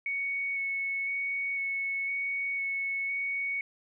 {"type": "tone with vibrato", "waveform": "sine", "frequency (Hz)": 2217, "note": "C#7", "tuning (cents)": 0, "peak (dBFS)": -29, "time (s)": [0.06, 3.61], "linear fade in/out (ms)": 2, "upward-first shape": "square", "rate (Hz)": 0.99, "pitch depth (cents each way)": 9, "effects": []}